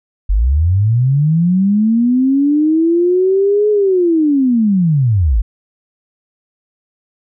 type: linear two-way sweep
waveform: sine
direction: up then down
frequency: 43.65 to 424.9 to 43.65 Hz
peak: -9 dBFS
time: 0.29-5.42 s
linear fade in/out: 10 ms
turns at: 3.7 s
effects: none